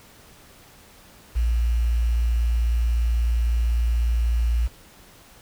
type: tone with quantisation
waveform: sine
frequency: 58.1 Hz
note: A#1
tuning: 5 cents flat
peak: -18 dBFS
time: 1.35-4.68 s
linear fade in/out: 20 ms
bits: 7
effects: pink hiss -50 dBFS RMS until 5.41 s